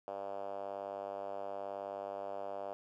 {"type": "tone with band-pass filter", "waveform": "5% pulse", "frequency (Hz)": 99, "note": "G2", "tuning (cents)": 18, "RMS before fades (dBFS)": -42, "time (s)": [0.08, 2.73], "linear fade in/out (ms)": 0, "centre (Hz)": 620, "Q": 3.6, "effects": []}